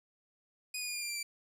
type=tone with pitch steps; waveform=15% pulse; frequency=2482 / 2458 / 2434 / 2410 / 2386 / 2363 / 2340 Hz; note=D#7 / D#7 / D#7 / D7 / D7 / D7 / D7; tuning=-5 / -22 / -39 / +44 / +27 / +10 / -7 cents; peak=-29 dBFS; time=0.74-1.23 s; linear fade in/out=5 ms; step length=70 ms; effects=none